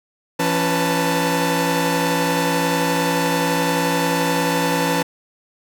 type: tone cluster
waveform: sawtooth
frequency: 168.8 / 276.8 / 494.9 / 887 Hz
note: E3 / C#4 / B4 / A5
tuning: +41 / -2 / +4 / +14 cents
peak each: -19 dBFS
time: 0.39-5.03 s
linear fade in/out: 10 ms
effects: none